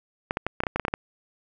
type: clicks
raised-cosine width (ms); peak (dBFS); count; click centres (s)
0.5; -10; 11; 0.309 / 0.371 / 0.466 / 0.604 / 0.636 / 0.668 / 0.76 / 0.797 / 0.851 / 0.882 / 0.939
effects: none